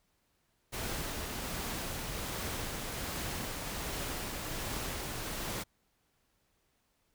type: noise with tremolo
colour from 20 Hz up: pink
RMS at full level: -37 dBFS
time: 0.72-5.64 s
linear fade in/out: 20 ms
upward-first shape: triangle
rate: 1.3 Hz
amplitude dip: 25%
effects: pink hiss -75 dBFS RMS until 7.14 s